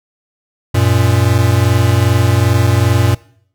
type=tone pair together; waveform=square; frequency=94.01 / 116.54 Hz; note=F#2 / A#2; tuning=+28 / 0 cents; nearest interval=major third; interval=372 cents; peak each=-13 dBFS; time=0.74-3.15 s; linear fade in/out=10 ms; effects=noise-tail reverb RT60 0.6 s tail -21 dB re dry